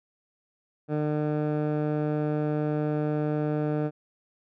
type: tone with low-pass filter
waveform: 15% pulse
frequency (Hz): 150.7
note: D3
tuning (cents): +45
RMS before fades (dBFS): -27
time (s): 0.88-3.91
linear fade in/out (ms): 50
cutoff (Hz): 970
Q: 0.67
effects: none